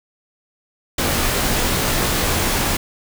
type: noise with comb filter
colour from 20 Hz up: pink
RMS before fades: -19 dBFS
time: 0.98-2.77 s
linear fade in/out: 5 ms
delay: 19 ms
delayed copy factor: -0.6
effects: none